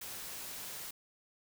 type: noise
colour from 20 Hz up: white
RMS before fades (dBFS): -44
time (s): 0.01-0.91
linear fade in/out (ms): 5
effects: none